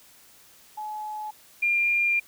sine tone pair in turn, 852 / 2399 Hz, G#5 / D7, +44 / +36 cents, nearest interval octave + tritone, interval 1792 cents, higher second, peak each -31 / -20 dBFS, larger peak second, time 0.77-1.31 / 1.62-2.2 s, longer second, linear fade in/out 10 ms, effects white hiss -54 dBFS RMS until 2.27 s

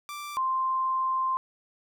sawtooth / sine tone pair in turn, 1174.7 / 1046.5 Hz, D6 / C6, 0 / 0 cents, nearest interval major second, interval 200 cents, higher first, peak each -32 / -24 dBFS, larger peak second, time 0.09-0.37 / 0.37-1.37 s, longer second, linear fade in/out 0 ms, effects none

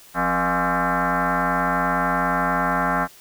sine tone with frequency modulation, 263.6 Hz, C4, 13 cents sharp, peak -18 dBFS, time 0.14-3.08 s, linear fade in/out 50 ms, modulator 219 Hz, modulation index 6.6, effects white hiss -48 dBFS RMS until 3.2 s

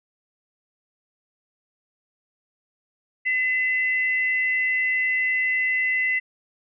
sine tone pair together, 2023 / 2700 Hz, B6 / E7, +41 / +41 cents, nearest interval perfect fourth, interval 500 cents, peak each -20 / -31 dBFS, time 3.25-6.2 s, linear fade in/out 20 ms, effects none

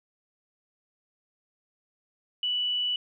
sine tone, 2960 Hz, F#7, in tune, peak -25 dBFS, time 2.43-2.96 s, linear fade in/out 2 ms, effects none

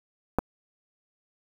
clicks, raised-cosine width 1 ms, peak -8 / -16 dBFS, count 2, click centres 0.386 / 0.39 s, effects 7-bit

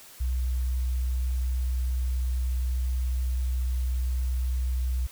sine tone, 62.8 Hz, B1, 30 cents sharp, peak -24 dBFS, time 0.2-5.07 s, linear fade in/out 10 ms, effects white hiss -49 dBFS RMS until 5.11 s

